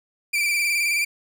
40% pulse tone with vibrato, 2349 Hz, D7, in tune, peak -19 dBFS, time 0.33-1.05 s, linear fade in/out 10 ms, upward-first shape square, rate 19 Hz, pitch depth 34 cents each way, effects none

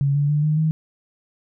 sine tone with pitch steps, 140 / 144.19 / 148.5 / 152.94 / 157.51 Hz, C#3 / D3 / D3 / D#3 / D#3, +18 / -31 / +20 / -29 / +22 cents, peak -16 dBFS, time 0.01-0.71 s, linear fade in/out 0 ms, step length 140 ms, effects none

